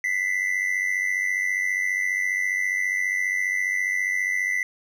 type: tone pair together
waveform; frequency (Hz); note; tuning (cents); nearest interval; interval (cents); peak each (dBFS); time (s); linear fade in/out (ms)
triangle; 1979.2 / 2074; B6 / C7; +3 / -16; minor second; 81; -22 / -25; 0.04-4.63; 2
effects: none